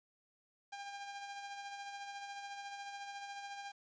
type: tone with tremolo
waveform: sawtooth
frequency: 802 Hz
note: G5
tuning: 39 cents sharp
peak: -39 dBFS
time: 0.72-3.72 s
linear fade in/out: 10 ms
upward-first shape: sine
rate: 14 Hz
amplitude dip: 40%
effects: resampled to 16000 Hz + 11-bit